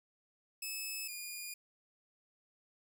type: tone pair in turn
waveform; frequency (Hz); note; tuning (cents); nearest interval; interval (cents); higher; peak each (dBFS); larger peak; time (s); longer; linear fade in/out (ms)
10% pulse; 2600 / 2432; E7 / D#7; -24 / -40; minor second; 116; first; -30 / -33; first; 0.62-1.08 / 1.08-1.54; neither; 5
effects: none